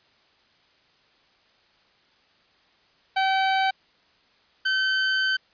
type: tone pair in turn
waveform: sawtooth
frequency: 768 / 1536 Hz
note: G5 / G6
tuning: -36 / -36 cents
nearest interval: octave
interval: 1200 cents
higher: second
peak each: -16 / -17 dBFS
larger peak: first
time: 3.16-3.71 / 4.65-5.37 s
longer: second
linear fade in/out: 10 ms
effects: white hiss -61 dBFS RMS until 5.53 s + resampled to 11025 Hz